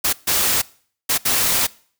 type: noise bursts at uneven times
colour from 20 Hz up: white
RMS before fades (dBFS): -18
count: 4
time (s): 0.04-0.13 / 0.27-0.62 / 1.09-1.18 / 1.25-1.67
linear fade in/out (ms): 10
effects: noise-tail reverb RT60 0.5 s tail -22 dB re dry